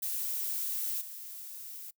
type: noise with level steps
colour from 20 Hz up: violet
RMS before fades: -34 / -44 dBFS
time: 0.02-1.91 s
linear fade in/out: 10 ms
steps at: 1 s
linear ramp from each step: 20 ms
effects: noise-tail reverb RT60 0.1 s tail -23 dB re dry